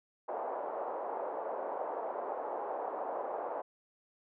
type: band-pass noise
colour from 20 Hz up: pink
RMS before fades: -38 dBFS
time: 0.28-3.62 s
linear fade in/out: 10 ms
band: 500 to 900 Hz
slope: 24 dB/octave
effects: none